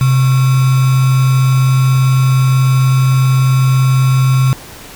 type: tone with sample-and-hold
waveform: sine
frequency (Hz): 130.81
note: C3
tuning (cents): 0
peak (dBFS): -7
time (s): 0.01-4.53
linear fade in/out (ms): 0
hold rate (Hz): 1225
effects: pink hiss -33 dBFS RMS until 4.95 s